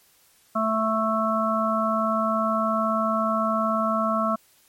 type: harmonic tone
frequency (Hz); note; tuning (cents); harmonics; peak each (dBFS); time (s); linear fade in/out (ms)
220.3; A3; +2; 1 / 3 / 5 / 6; -26 / -26 / -26 / -26; 0.55-4.36; 10
effects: white hiss -59 dBFS RMS until 4.68 s + MP3 64 kbps